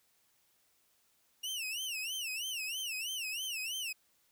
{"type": "tone with vibrato", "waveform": "sawtooth", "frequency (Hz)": 2800, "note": "F7", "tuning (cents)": 4, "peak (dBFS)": -33, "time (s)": [1.43, 3.93], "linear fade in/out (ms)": 10, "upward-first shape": "sine", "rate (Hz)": 3.1, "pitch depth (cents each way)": 190, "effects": ["white hiss -72 dBFS RMS until 4.31 s"]}